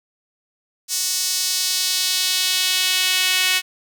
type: tone with high-pass filter sweep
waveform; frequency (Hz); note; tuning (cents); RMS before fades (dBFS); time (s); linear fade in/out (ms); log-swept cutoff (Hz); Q
sawtooth; 370; F#4; 0; -20; 0.88-3.62; 50; 5900 to 2500; 1.6
effects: none